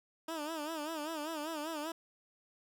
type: tone with vibrato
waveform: 15% pulse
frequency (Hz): 311.1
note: D#4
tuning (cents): 0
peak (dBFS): -31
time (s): 0.28-1.92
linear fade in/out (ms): 5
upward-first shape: sine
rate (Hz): 5.1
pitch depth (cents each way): 110
effects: none